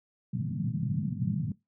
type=band-pass noise; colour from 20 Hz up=pink; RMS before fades=-31 dBFS; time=0.33-1.52 s; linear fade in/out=2 ms; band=110 to 210 Hz; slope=48 dB/octave; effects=noise-tail reverb RT60 0.2 s tail -21 dB re dry